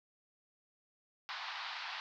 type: band-pass noise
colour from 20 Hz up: pink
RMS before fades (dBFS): -43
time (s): 1.29-2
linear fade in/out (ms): 0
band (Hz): 790 to 4800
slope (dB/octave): 48
effects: none